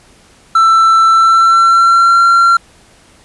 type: tone with pitch glide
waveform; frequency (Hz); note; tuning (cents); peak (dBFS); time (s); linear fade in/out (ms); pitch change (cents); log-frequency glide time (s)
triangle; 1333 to 1371.3; E6 to F6; +19 to -32; -3; 0.55-2.57; 5; +49; 1.1-2.21
effects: pink hiss -45 dBFS RMS until 3.24 s + resampled to 24000 Hz

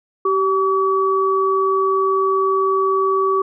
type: tone pair together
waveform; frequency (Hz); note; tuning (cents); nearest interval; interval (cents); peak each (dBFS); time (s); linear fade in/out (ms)
sine; 386.3 / 1141; G4 / C#6; -25 / +50; octave + perfect fifth; 1875; -17 / -17; 0.25-3.42; 5
effects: none

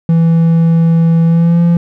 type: tone with pitch glide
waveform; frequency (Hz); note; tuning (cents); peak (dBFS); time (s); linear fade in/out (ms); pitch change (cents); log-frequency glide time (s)
triangle; 165.4 to 170.74; E3 to F3; +6 to -39; -4; 0.09-1.77; 2; +55; 1.25-1.61
effects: none

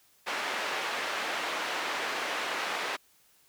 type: band-pass noise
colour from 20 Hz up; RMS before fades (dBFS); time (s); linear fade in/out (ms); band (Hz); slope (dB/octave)
white; -33; 0.26-2.97; 20; 430 to 2300; 12
effects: white hiss -64 dBFS RMS until 3.48 s

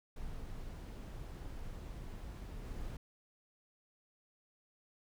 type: noise with level steps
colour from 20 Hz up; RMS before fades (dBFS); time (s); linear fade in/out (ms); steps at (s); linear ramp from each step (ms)
brown; -45 / -43; 0.16-2.97; 5; 2.63; 20
effects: none

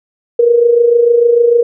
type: tone with amplitude modulation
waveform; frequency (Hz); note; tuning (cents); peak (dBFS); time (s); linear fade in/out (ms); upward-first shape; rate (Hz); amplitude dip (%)
sine; 473.2; A#4; +26; -3; 0.39-1.63; 5; sine; 26.7; 60
effects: none

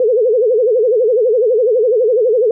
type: tone with vibrato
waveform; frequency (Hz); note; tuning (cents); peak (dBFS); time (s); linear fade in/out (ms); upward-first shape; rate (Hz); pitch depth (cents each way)
sine; 466.2; A#4; 0; -9; 0-2.51; 2; sine; 12; 190
effects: none

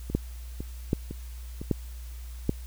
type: two click trains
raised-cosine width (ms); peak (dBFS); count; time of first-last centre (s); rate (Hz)
3; -10 / -22; 4 / 4; 0.15-2.494 / 0.1-1.615; 1.28 / 1.98
effects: added 60 Hz sine -37 dBFS peak until 2.66 s + white hiss -53 dBFS RMS until 2.66 s

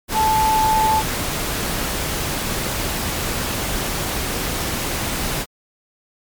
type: tone in noise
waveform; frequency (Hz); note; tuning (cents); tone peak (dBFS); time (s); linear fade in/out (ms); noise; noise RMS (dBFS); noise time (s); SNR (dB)
sine; 874; A5; -12; -14; 0.13-1.03; 50; pink; -23; 0.08-5.46; +6
effects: MP3 96 kbps

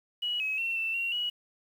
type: tone with pitch steps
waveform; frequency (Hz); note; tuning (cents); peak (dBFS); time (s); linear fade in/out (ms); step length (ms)
sine; 2920 / 2558 / 2711 / 2671 / 2746 / 2917; F#7 / D#7 / E7 / E7 / F7 / F#7; -24 / +47 / +48 / +22 / -30 / -25; -28; 0.22-1.3; 10; 180
effects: 9-bit

